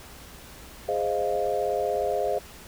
sine chord, F minor seventh, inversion first, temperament equal, 415.3 / 523.3 / 622.3 / 698.5 Hz, Ab4 / C5 / Eb5 / F5, 0 / 0 / 0 / 0 cents, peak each -29 dBFS, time 0.88-2.39 s, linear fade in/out 10 ms, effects added 60 Hz sine -52 dBFS peak until 2.67 s + pink hiss -46 dBFS RMS until 2.67 s

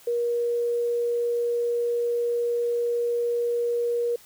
sine tone, 475.3 Hz, A#4, 34 cents sharp, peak -22 dBFS, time 0.07-4.16 s, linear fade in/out 5 ms, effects white hiss -52 dBFS RMS until 4.25 s

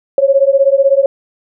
sine beating tone pair, 541 / 557 Hz, C#5 / C#5, -42 / +8 cents, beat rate 16 Hz, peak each -10 dBFS, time 0.18-1.06 s, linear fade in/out 2 ms, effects none

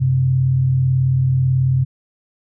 sine tone pair together, 92.5 / 130.81 Hz, F#2 / C3, 0 / 0 cents, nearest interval tritone, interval 600 cents, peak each -23 / -13 dBFS, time 0-1.85 s, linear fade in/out 20 ms, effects none

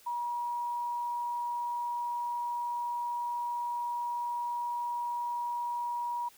sine tone, 958 Hz, A#5, 47 cents sharp, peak -31 dBFS, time 0.06-6.29 s, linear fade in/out 10 ms, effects white hiss -59 dBFS RMS until 6.37 s

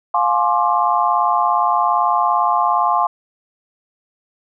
sine chord, D half-diminished seventh, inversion first, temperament just, 704.8 / 845.8 / 1057.2 / 1174.7 Hz, F5 / Ab5 / C6 / D6, +16 / +31 / +18 / 0 cents, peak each -19 / -19 / -17 / -21 dBFS, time 0.14-3.07 s, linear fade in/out 5 ms, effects none

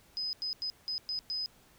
sine tone bursts at uneven times, 5030 Hz, D#8, 18 cents sharp, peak -32 dBFS, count 6, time 0.17-0.33 / 0.42-0.53 / 0.62-0.7 / 0.88-0.98 / 1.09-1.19 / 1.3-1.46 s, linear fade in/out 0 ms, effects pink hiss -62 dBFS RMS until 1.78 s

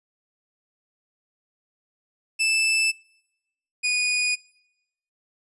sawtooth tone pair in turn, 2637 / 2466 Hz, E7 / D#7, 0 / -16 cents, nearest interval minor second, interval 116 cents, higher first, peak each -16 / -17 dBFS, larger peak first, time 2.39-2.92 / 3.83-4.36 s, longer neither, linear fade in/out 20 ms, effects noise-tail reverb RT60 0.9 s tail -26 dB re dry + resampled to 24000 Hz

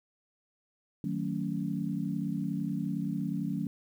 sine chord, D# half-diminished seventh, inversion none, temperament just, 155.56 / 186.68 / 224 / 280 Hz, D#3 / F#3 / A3 / C#4, 0 / +16 / +31 / +18 cents, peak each -36 / -34 / -36 / -36 dBFS, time 1.04-3.67 s, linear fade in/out 2 ms, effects 10-bit

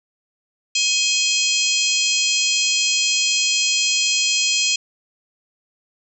harmonic tone with a mistuned harmonic, 844 Hz, G#5, 28 cents sharp, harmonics 3 / 4 / 5 / 6 / 7 / 8 / 9, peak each -22 / -23 / -24 / -25 / -25 / -26 / -27 dBFS, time 0.75-4.76 s, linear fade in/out 5 ms, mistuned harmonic 4, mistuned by -79 cents, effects none

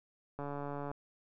click train, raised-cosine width 1 ms, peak -27 dBFS, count 76, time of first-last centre 0.39-0.914 s, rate 143 Hz, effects none

